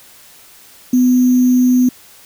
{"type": "tone with sample-and-hold", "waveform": "sine", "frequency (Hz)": 251, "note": "B3", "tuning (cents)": 28, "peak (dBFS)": -8, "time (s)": [0.93, 1.89], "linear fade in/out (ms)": 5, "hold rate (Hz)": 6300, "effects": ["white hiss -43 dBFS RMS until 2.25 s"]}